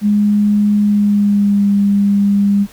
sine tone with pitch glide, 207.1 to 201.2 Hz, G#3 to G3, -5 to +45 cents, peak -9 dBFS, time 0.01-2.67 s, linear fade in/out 50 ms, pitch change -50 cents, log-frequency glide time 0.8-1.69 s, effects pink hiss -42 dBFS RMS until 2.72 s

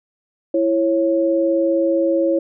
sine tone pair together, 332.6 / 548 Hz, E4 / C#5, +16 / -20 cents, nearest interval major sixth, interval 864 cents, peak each -17 dBFS, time 0.54-2.39 s, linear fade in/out 5 ms, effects none

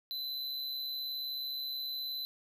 square tone with amplitude modulation, 4023 Hz, B7, 31 cents sharp, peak -34 dBFS, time 0.11-2.25 s, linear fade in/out 0 ms, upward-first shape sine, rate 139 Hz, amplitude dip 50%, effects none

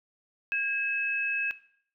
sine tone pair together, 1627.2 / 2583 Hz, G#6 / E7, -36 / -36 cents, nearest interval minor sixth, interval 800 cents, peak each -31 / -27 dBFS, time 0.52-1.51 s, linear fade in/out 0 ms, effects noise-tail reverb RT60 0.6 s tail -17 dB re dry

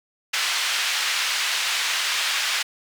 white band-pass noise, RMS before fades -24 dBFS, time 0.33-2.63 s, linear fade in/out 10 ms, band 1400 to 4000 Hz, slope 12 dB/octave, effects none

